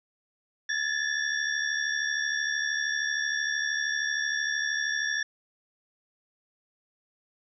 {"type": "tone cluster", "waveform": "sine", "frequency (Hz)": [1695, 1768, 3493, 5610], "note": ["G#6", "A6", "A7", "F8"], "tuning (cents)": [35, 8, -13, 7], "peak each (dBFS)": [-30, -30, -37, -35], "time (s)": [0.69, 5.23], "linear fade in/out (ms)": 5, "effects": []}